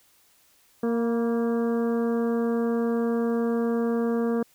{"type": "harmonic tone with a mistuned harmonic", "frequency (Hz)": 232.5, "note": "A#3", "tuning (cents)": -4, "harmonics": [1, 2, 3, 4, 5, 6, 7], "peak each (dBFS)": [-24, -26, -38, -43, -40, -46, -45], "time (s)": [0.83, 4.43], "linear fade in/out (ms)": 5, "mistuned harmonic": 4, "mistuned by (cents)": 38, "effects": ["white hiss -61 dBFS RMS until 4.54 s"]}